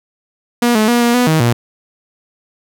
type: tone with pitch steps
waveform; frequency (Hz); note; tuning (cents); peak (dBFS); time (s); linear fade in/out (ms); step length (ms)
sawtooth; 239.6 / 215.7 / 239.6 / 237.5 / 246.7 / 158.2 / 118.8; A#3 / A3 / A#3 / A#3 / B3 / D#3 / A#2; +48 / -34 / +48 / +33 / -2 / +29 / +33; -6; 0.62-1.53; 5; 130
effects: none